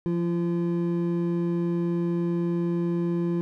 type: tone pair together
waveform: triangle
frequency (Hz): 172.84 / 342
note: F3 / F4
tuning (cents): -18 / -36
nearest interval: octave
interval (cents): 1182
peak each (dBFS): -23 / -25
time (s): 0.06-3.41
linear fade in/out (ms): 0
effects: none